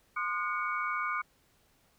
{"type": "tone cluster", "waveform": "sine", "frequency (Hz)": [1047, 1220, 1448, 2237], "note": ["C6", "D#6", "F#6", "C#7"], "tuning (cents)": [1, -34, -38, 15], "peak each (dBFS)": [-39, -33, -36, -37], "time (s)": [0.16, 1.22], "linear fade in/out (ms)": 10, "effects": ["pink hiss -68 dBFS RMS until 1.98 s"]}